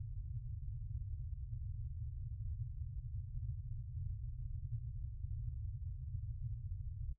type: low-pass noise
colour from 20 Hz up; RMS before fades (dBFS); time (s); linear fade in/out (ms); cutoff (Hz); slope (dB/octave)
white; -44; 0-7.13; 10; 130; 96
effects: noise-tail reverb RT60 0.1 s tail -17 dB re dry